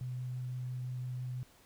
sine tone with vibrato, 126 Hz, B2, 35 cents sharp, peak -36 dBFS, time 0.01-1.43 s, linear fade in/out 0 ms, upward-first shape sine, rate 5.9 Hz, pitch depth 8 cents each way, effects pink hiss -63 dBFS RMS until 1.65 s

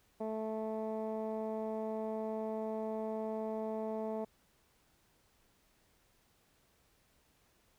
15% pulse tone with low-pass filter, 219 Hz, A3, 8 cents flat, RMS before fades -38 dBFS, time 0.2-4.25 s, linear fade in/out 10 ms, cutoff 720 Hz, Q 1.4, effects pink hiss -71 dBFS RMS until 7.78 s

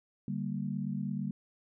sine chord, G minor, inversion second, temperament equal, 146.83 / 196 / 233.1 Hz, D3 / G3 / Bb3, 0 / 0 / 0 cents, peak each -37 / -35 / -38 dBFS, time 0.28-1.31 s, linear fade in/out 2 ms, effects none

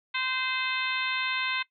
harmonic tone, 517 Hz, C5, 21 cents flat, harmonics 2 / 3 / 4 / 5 / 6 / 7 / 8, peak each -35 / -34 / -32 / -33 / -38 / -35 / -40 dBFS, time 0.14-1.63 s, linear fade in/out 10 ms, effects noise-tail reverb RT60 0.1 s tail -20 dB re dry

